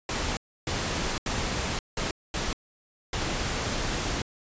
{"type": "noise bursts at uneven times", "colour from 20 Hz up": "pink", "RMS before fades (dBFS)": -29, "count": 6, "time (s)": [[0.09, 0.37], [0.67, 1.18], [1.26, 1.79], [1.97, 2.11], [2.34, 2.53], [3.13, 4.22]], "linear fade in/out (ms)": 2, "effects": ["resampled to 16000 Hz"]}